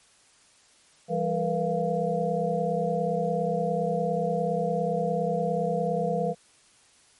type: tone cluster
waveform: sine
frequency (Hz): 168.8 / 198.8 / 452.7 / 489.9 / 692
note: E3 / G3 / A4 / B4 / F5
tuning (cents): +41 / +25 / +49 / -14 / -16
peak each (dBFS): -30 / -33 / -33 / -28 / -29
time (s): 1.08-6.35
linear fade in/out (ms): 50
effects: white hiss -59 dBFS RMS until 7.19 s + MP3 48 kbps